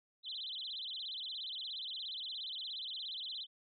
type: tone with vibrato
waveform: sine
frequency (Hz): 3520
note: A7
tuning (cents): 0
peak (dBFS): -40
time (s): 0.23-3.47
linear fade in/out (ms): 50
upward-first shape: sine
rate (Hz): 17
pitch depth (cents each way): 270
effects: none